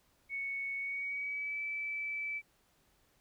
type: tone with pitch glide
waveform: sine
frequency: 2217 to 2312 Hz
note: C#7 to D7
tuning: 0 to -28 cents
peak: -35 dBFS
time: 0.29-2.42 s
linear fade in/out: 50 ms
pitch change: +72 cents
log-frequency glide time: 0.77-1.62 s
effects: pink hiss -71 dBFS RMS until 3.2 s